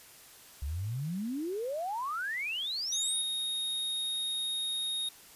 sine exponential sweep, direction up, 65.41 to 10548 Hz, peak -32 dBFS, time 0.62-3.22 s, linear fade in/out 5 ms
square tone, 3729 Hz, A#7, in tune, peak -32 dBFS, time 2.92-5.09 s, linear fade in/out 5 ms
effects white hiss -54 dBFS RMS until 5.35 s + resampled to 32000 Hz

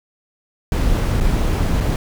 brown noise with dropouts, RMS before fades -17 dBFS, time 0.72-1.96 s, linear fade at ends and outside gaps 1 ms, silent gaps 1.202-1.208 / 1.803-1.807 s, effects none

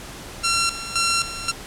10% pulse tone with tremolo, 1364 Hz, F6, 41 cents flat, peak -10 dBFS, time 0.43-1.52 s, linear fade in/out 20 ms, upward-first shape square, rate 1.9 Hz, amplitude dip 75%, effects pink hiss -37 dBFS RMS until 1.66 s + low-pass 11000 Hz 12 dB/octave

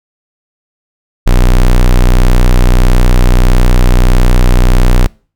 square tone, 30.79 Hz, B0, 4 cents flat, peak -4 dBFS, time 1.26-5.07 s, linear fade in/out 10 ms, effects noise-tail reverb RT60 0.4 s tail -25 dB re dry

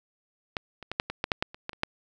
clicks, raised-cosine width 0.3 ms, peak -13 / -25 / -16 / -7 / -17 / -10 / -7 / -9 / -26 / -16 / -28 / -9 dBFS, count 12, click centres 0.568 / 0.827 / 0.916 / 0.999 / 1.1 / 1.241 / 1.318 / 1.425 / 1.545 / 1.694 / 1.732 / 1.834 s, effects none

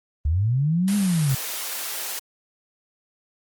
sine linear two-way sweep, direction up then down, 68.3 to 208.1 to 126.7 Hz, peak -18 dBFS, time 0.25-1.35 s, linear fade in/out 5 ms, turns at 0.96 s
white high-pass noise, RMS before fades -30 dBFS, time 0.88-2.19 s, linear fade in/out 0 ms, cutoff 450 Hz, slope 12 dB/octave
effects Opus 32 kbps

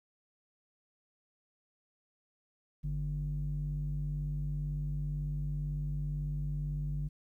square tone with low-pass filter, 49 Hz, G1, in tune, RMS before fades -35 dBFS, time 2.83-7.09 s, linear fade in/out 20 ms, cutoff 160 Hz, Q 5, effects 12-bit

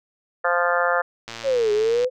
harmonic tone, 174.61 Hz, F3, in tune, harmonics 3 / 4 / 5 / 6 / 7 / 8 / 9 / 10, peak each -23 / -25 / -29 / -29 / -26 / -25 / -30 / -27 dBFS, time 0.44-1.02 s, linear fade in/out 10 ms
click train, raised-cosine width 0.2 ms, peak -16 dBFS, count 89, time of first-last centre 1.28-2.045 s, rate 115 Hz
sine exponential two-way sweep, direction down then up, 569 to 412.2 to 515 Hz, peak -17 dBFS, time 1.43-2.1 s, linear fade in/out 50 ms, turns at 1.72 s
effects none

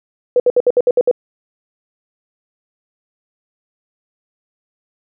sine tone bursts, 492.6 Hz, B4, 5 cents flat, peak -8 dBFS, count 8, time 0.36-1.113 s, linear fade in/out 2 ms, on 39 ms, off 63 ms, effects none

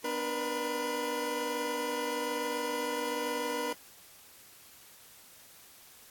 25% pulse tone cluster, 250.3 / 297.7 / 479.5 / 1006 Hz, B3 / D4 / A#4 / B5, +23 / +24 / +49 / +32 cents, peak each -38 / -35 / -30 / -35 dBFS, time 0.04-3.73 s, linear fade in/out 5 ms, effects white hiss -55 dBFS RMS until 6.1 s + AAC 64 kbps

